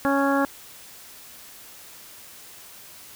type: harmonic tone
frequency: 277.2 Hz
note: C#4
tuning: in tune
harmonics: 1 / 2 / 3 / 4 / 5 / 6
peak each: -22 / -25 / -27 / -28 / -29 / -30 dBFS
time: 0.05-0.45 s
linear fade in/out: 0 ms
effects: white hiss -45 dBFS RMS until 3.15 s